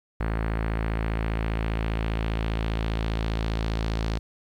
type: tone with low-pass filter sweep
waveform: sawtooth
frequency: 55 Hz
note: A1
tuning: in tune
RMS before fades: -27 dBFS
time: 0.2-4.19 s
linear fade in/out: 5 ms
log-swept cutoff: 1800 to 4800 Hz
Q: 1.6
effects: 10-bit